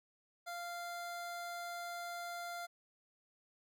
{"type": "tone", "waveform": "25% pulse", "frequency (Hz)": 695, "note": "F5", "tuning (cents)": -9, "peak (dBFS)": -38, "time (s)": [0.46, 2.67], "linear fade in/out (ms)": 20, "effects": []}